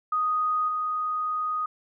sine tone with level steps, 1244.5 Hz, D#6, in tune, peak -22 / -25 dBFS, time 0.12-1.66 s, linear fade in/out 5 ms, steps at 0.68 s, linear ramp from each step 5 ms, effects none

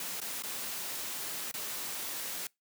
white noise with dropouts, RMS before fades -38 dBFS, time 0-2.47 s, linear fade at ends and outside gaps 2 ms, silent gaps 0.203-0.215 / 0.423-0.435 / 1.514-1.54 s, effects noise-tail reverb RT60 0.2 s tail -25 dB re dry + high-pass 150 Hz 12 dB/octave

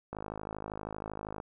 click train, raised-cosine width 1 ms, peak -24 dBFS, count 68, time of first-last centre 0.13-1.401 s, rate 52.7 Hz, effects none

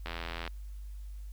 click train, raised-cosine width 0.3 ms, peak -21 dBFS, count 36, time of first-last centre 0.06-0.477 s, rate 84 Hz, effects added 50 Hz sine -40 dBFS peak until 1.32 s + white hiss -66 dBFS RMS until 1.32 s

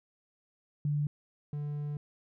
sine / triangle tone pair in turn, 146.83 / 146.83 Hz, D3 / D3, 0 / 0 cents, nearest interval unison, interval 0 cents, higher neither, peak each -27 / -31 dBFS, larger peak first, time 0.85-1.07 / 1.53-1.97 s, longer second, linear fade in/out 2 ms, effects none

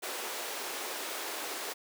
pink high-pass noise, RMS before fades -38 dBFS, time 0.02-1.74 s, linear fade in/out 20 ms, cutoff 360 Hz, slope 24 dB/octave, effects none

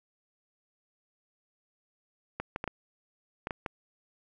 clicks, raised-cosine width 0.5 ms, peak -18 dBFS, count 7, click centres 2.4 / 2.561 / 2.641 / 2.677 / 3.471 / 3.508 / 3.662 s, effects none

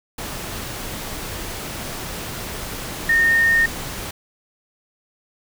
sine tone in noise, 1835 Hz, A#6, 28 cents flat, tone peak -13 dBFS, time 3.09-3.66 s, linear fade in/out 5 ms, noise pink, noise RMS -30 dBFS, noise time 0.18-4.11 s, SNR +14 dB, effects none

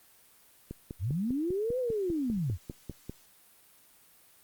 click train, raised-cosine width 3 ms, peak -25 dBFS, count 13, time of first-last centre 0.71-3.096 s, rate 5.03 Hz
sine linear two-way sweep, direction up then down, 73.42 to 520 to 73.42 Hz, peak -28 dBFS, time 0.99-2.58 s, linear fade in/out 50 ms, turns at 1.79 s
effects white hiss -60 dBFS RMS until 4.43 s + Opus 32 kbps

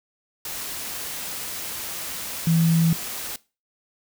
sine tone in noise, 164.81 Hz, E3, in tune, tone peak -16 dBFS, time 2.47-2.93 s, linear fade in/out 2 ms, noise white, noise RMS -32 dBFS, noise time 0.45-3.36 s, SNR +13 dB, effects noise-tail reverb RT60 0.3 s tail -20 dB re dry

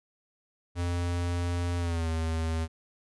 square tone with pitch glide, 87.31 to 80.99 Hz, F2 to E2, 0 to -30 cents, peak -28 dBFS, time 0.75-2.68 s, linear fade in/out 50 ms, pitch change -130 cents, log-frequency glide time 1.78-2.09 s, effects resampled to 24000 Hz

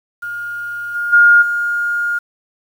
sine tone with level steps, 1419 Hz, F6, 27 cents sharp, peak -22 / -17 / -5 / -15 dBFS, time 0.22-2.19 s, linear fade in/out 10 ms, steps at 0.94 / 1.12 / 1.41 s, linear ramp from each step 20 ms, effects 7-bit

